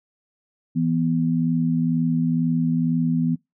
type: tone pair together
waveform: sine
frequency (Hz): 164.81 / 246.9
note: E3 / B3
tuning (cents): 0 / 0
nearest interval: perfect fifth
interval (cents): 700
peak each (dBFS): -21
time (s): 0.75-3.36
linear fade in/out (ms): 20
effects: noise-tail reverb RT60 0.2 s tail -24 dB re dry